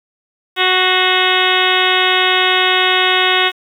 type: harmonic tone with a mistuned harmonic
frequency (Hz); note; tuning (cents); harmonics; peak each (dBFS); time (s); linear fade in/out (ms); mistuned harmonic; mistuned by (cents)
370; F#4; 0; 1 / 2 / 3 / 4 / 5 / 6 / 7 / 8 / 9 / 10; -20 / -20 / -20 / -20 / -20 / -20 / -20 / -20 / -20 / -20; 0.56-3.52; 50; 6; -48
effects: 7-bit